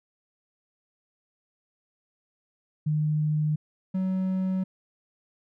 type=tone pair in turn; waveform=sine / triangle; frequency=152.3 / 187.7 Hz; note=D#3 / F#3; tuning=-37 / +25 cents; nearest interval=major third; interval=362 cents; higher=second; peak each=-22 dBFS; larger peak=neither; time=2.86-3.56 / 3.94-4.64 s; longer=neither; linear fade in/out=10 ms; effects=none